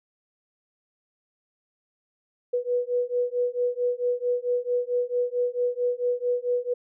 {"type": "beating tone pair", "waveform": "sine", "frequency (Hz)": [487.9, 492.4], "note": ["B4", "B4"], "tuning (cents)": [-21, -5], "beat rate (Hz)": 4.5, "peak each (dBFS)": -26, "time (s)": [2.53, 6.74], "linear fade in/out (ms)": 10, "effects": []}